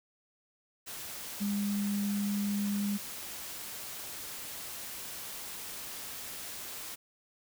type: tone in noise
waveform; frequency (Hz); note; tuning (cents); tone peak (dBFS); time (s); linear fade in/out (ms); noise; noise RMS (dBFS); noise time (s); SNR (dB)
sine; 203.3; G#3; -37; -29; 1.4-2.98; 20; white; -42; 0.86-6.96; +10
effects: none